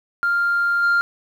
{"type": "tone with level steps", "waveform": "sine", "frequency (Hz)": 1396.9, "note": "F6", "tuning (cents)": 0, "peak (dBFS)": [-15, -12], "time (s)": [0.23, 1.01], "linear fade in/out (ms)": 0, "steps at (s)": 0.82, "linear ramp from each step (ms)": 20, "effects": ["tanh soft clip ceiling -13 dBFS", "8-bit"]}